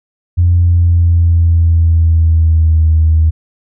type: tone with pitch glide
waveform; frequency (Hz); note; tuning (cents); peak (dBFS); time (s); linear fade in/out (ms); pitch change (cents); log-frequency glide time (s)
sine; 87.2 to 79.5; F2 to D#2; -2 to +38; -5; 0.37-3.31; 20; -160; 0.52-2.87
effects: tanh soft clip ceiling -1 dBFS